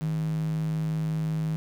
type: tone with high-pass filter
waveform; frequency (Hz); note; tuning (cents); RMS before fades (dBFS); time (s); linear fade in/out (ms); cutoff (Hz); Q
square; 52.8; G#1; +29; -28; 0.01-1.56; 0; 150; 9.1
effects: none